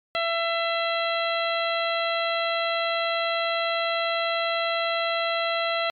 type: harmonic tone with a mistuned harmonic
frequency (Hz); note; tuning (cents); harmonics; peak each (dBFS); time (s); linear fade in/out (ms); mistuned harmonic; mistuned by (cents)
670; E5; +28; 1 / 2 / 3 / 4 / 5 / 6; -26 / -29 / -31 / -32 / -33 / -34; 0.15-5.9; 0; 5; -42
effects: MP3 96 kbps